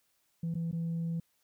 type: tone with dropouts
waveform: sine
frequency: 166.5 Hz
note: E3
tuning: 18 cents sharp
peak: -29 dBFS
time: 0.43-1.2 s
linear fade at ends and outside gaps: 5 ms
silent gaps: 0.542-0.552 / 0.714-0.727 s
effects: tanh soft clip ceiling -29 dBFS + white hiss -74 dBFS RMS until 1.43 s